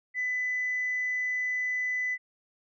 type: tone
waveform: sine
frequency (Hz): 2000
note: B6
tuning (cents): +21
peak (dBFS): -26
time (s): 0.14-2.18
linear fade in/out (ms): 50
effects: tanh soft clip ceiling -23 dBFS